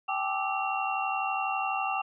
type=tone cluster; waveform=sine; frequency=776 / 848 / 1181 / 1302 / 2745 Hz; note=G5 / G#5 / D6 / E6 / F7; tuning=-18 / +36 / +9 / -22 / -31 cents; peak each=-31 / -36 / -33 / -39 / -34 dBFS; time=0.08-2.02 s; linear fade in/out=10 ms; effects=none